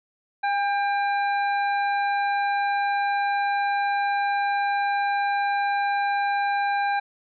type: harmonic tone with a mistuned harmonic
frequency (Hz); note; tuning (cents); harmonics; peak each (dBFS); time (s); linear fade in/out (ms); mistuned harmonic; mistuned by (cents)
796; G5; +26; 1 / 2 / 3 / 5; -22 / -28 / -34 / -41; 0.43-7; 10; 1; +25
effects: none